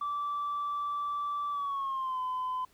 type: tone with pitch glide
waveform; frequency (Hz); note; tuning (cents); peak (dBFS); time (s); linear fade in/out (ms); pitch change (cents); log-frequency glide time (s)
sine; 1162 to 1017.4; D6 to C6; -19 to -49; -29; 0.01-2.65; 5; -230; 1.51-2.2
effects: tanh soft clip ceiling -28 dBFS + pink hiss -65 dBFS RMS until 2.73 s